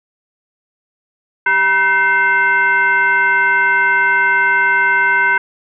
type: tone with frequency modulation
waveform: sine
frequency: 1532 Hz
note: G6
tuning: 40 cents flat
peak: -10 dBFS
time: 1.46-5.38 s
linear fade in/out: 5 ms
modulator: 571 Hz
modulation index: 1
effects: none